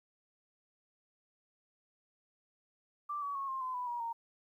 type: tone with pitch steps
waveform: sine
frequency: 1174.7 / 1135.3 / 1097.3 / 1060.5 / 1025 / 990.7 / 957.5 / 925.4 Hz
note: D6 / C#6 / C#6 / C6 / C6 / B5 / A#5 / A#5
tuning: 0 / +41 / -18 / +23 / -36 / +5 / +46 / -13 cents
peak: -35 dBFS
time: 3.09-4.13 s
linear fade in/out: 10 ms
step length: 130 ms
effects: 12-bit